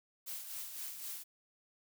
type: noise with tremolo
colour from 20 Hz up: blue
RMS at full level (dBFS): -42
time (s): 0.26-1.24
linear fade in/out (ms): 20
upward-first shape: sine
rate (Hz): 3.9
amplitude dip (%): 50
effects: none